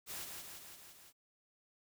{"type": "noise with echo", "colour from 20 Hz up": "white", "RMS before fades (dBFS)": -44, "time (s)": [0.06, 0.28], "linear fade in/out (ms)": 50, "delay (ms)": 170, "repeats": 5, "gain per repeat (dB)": -3, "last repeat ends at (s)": 1.13, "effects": []}